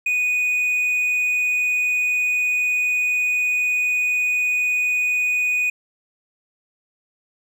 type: tone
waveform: triangle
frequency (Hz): 2479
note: D#7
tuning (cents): -7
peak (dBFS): -16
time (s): 0.06-5.7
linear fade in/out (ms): 5
effects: none